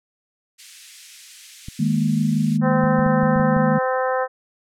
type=high-pass noise; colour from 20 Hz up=white; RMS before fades=-40 dBFS; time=0.58-2.58 s; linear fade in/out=20 ms; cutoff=1900 Hz; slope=24 dB/octave
type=clicks; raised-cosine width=5 ms; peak=-20 dBFS; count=8; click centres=1.685 / 2.84 / 2.991 / 3.063 / 3.233 / 3.362 / 3.399 / 3.567 s
type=chord; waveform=sine; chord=D# suspended fourth; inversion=none; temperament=just; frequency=155.56 / 207.4 / 233.3 Hz; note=D#3 / G#3 / A#3; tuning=0 / -2 / +2 cents; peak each=-21 dBFS; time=1.79-3.79 s; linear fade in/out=10 ms
type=harmonic tone; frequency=258.2 Hz; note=C4; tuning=23 cents flat; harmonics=2 / 3 / 4 / 5 / 6 / 7; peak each=-21 / -25 / -27 / -29 / -31 / -32 dBFS; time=2.61-4.28 s; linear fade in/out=50 ms
effects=low-pass 9000 Hz 12 dB/octave